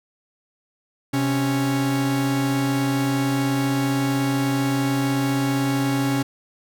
45% pulse tone pair together, 130.73 / 277.2 Hz, C3 / C#4, -1 / 0 cents, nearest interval octave + minor second, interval 1301 cents, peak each -24 / -21 dBFS, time 1.13-6.23 s, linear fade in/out 10 ms, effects none

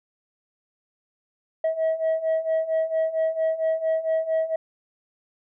sine beating tone pair, 640 / 644.4 Hz, D#5 / E5, +49 / -39 cents, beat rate 4.4 Hz, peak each -24 / -21 dBFS, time 1.64-4.56 s, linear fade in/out 5 ms, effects tanh soft clip ceiling -18 dBFS

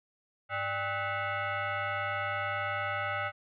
sine tone with frequency modulation, 100.8 Hz, G2, 49 cents sharp, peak -30 dBFS, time 0.49-3.32 s, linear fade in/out 50 ms, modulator 694 Hz, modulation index 2.9, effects none

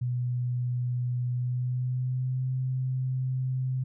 sine tone with pitch glide, 123.47 to 129.38 Hz, B2 to C3, 0 to -19 cents, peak -26 dBFS, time 0.01-3.84 s, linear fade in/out 10 ms, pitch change +81 cents, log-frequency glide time 1.32-2.49 s, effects none

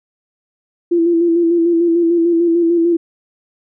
sine tone with vibrato, 338.5 Hz, E4, 46 cents sharp, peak -10 dBFS, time 0.91-2.97 s, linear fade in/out 10 ms, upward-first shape square, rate 6.7 Hz, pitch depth 32 cents each way, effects none

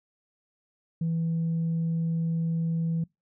sine tone, 164.81 Hz, E3, in tune, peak -23 dBFS, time 1.01-3.04 s, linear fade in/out 5 ms, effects noise-tail reverb RT60 0.2 s tail -26 dB re dry + tanh soft clip ceiling -22 dBFS

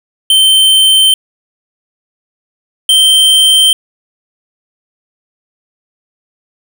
square tone pair in turn, 3105 / 3125 Hz, G7 / G7, -17 / -6 cents, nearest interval unison, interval 11 cents, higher second, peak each -5 dBFS, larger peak neither, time 0.3-1.14 / 2.89-3.73 s, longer neither, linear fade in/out 2 ms, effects 7-bit

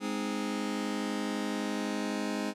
sawtooth chord, Ab major, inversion none, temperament just, 207.7 / 259.6 / 311.5 Hz, Ab3 / C4 / Eb4, 0 / -13 / +2 cents, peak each -30 / -32 / -32 dBFS, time 0-2.54 s, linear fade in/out 50 ms, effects low-pass 9000 Hz 12 dB/octave

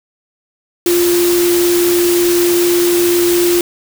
sine tone in noise, 349.2 Hz, F4, in tune, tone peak -10 dBFS, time 0.86-3.61 s, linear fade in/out 2 ms, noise white, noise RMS -19 dBFS, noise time 0.86-3.61 s, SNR +6 dB, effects none

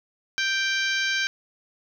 harmonic tone, 784 Hz, G5, in tune, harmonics 2 / 3 / 4 / 5 / 6 / 7 / 8, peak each -25 / -29 / -31 / -33 / -35 / -36 / -37 dBFS, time 0.38-1.27 s, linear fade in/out 0 ms, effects 9-bit

